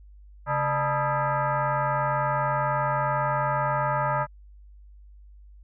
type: tone with frequency modulation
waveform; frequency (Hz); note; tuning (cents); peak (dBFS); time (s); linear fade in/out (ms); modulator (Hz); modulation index
sine; 138.3; C#3; -4; -22; 0.46-4.27; 50; 369; 3.7
effects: added 50 Hz sine -46 dBFS peak until 5.63 s